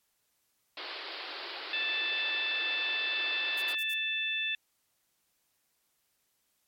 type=band-pass noise; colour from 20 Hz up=white; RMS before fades=-41 dBFS; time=0.77-3.75 s; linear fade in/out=2 ms; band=300 to 4800 Hz; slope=96 dB/octave
type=harmonic tone; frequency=880 Hz; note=A5; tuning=in tune; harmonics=2 / 3 / 4; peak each=-37 / -32 / -34 dBFS; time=1.73-4.55 s; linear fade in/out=2 ms
type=noise bursts; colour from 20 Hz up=violet; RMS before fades=-43 dBFS; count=4; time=3.57-3.939 s; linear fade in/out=5 ms; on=48 ms; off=59 ms
effects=white hiss -75 dBFS RMS until 6.67 s + MP3 64 kbps